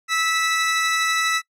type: tone pair together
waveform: sawtooth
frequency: 1306.6 / 1966 Hz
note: E6 / B6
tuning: -16 / -8 cents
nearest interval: perfect fifth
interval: 708 cents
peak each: -18 dBFS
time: 0.08-1.42 s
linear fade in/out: 50 ms
effects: noise-tail reverb RT60 0.1 s tail -21 dB re dry + low-pass 9000 Hz 12 dB/octave